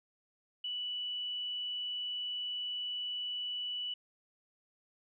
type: tone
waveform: sine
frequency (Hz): 2960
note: F#7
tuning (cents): 0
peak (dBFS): -35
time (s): 0.64-3.94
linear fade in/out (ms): 5
effects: none